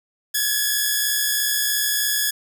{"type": "tone pair together", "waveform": "5% pulse", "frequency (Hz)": [1659, 1722.1], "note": ["G#6", "A6"], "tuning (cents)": [-2, -38], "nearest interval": "minor second", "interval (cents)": 64, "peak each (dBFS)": -11, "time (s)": [0.34, 2.31], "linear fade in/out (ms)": 10, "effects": []}